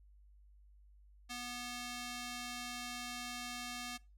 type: tone with band-pass filter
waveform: square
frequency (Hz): 244.1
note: B3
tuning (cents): -20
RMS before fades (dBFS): -44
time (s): 1.29-3.98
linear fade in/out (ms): 20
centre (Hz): 4600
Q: 0.56
effects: noise-tail reverb RT60 0.3 s tail -23 dB re dry + added 50 Hz sine -59 dBFS peak until 4.17 s